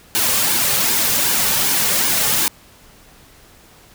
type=noise with flanger; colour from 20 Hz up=white; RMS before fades=-17 dBFS; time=0.15-2.48 s; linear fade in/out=0 ms; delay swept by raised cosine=1.5 to 3.1 ms; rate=2.6 Hz; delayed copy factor=-0.55; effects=pink hiss -47 dBFS RMS until 3.94 s